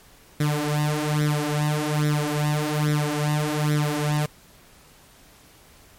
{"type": "tone with flanger", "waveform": "sawtooth", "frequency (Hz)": 149.7, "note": "D3", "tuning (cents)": 33, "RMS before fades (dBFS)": -23, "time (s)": [0.4, 4.26], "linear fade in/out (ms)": 5, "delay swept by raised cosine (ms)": [0.53, 5.63], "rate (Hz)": 1.2, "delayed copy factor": 0.8, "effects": ["pink hiss -52 dBFS RMS until 5.98 s", "MP3 64 kbps"]}